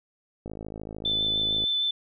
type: click train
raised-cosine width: 2 ms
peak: -24 dBFS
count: 64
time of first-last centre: 0.46-1.64 s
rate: 53.4 Hz
type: tone with vibrato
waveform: sine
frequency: 3520 Hz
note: A7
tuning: in tune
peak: -23 dBFS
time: 1.05-1.91 s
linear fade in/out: 5 ms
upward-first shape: sine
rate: 6.6 Hz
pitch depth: 11 cents each way
effects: none